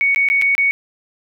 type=tone with dropouts; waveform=sine; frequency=2229 Hz; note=C#7; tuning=9 cents sharp; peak=-12 dBFS; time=0.01-0.71 s; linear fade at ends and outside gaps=0 ms; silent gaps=0.147-0.16 / 0.287-0.3 / 0.415-0.421 / 0.551-0.58 s; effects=none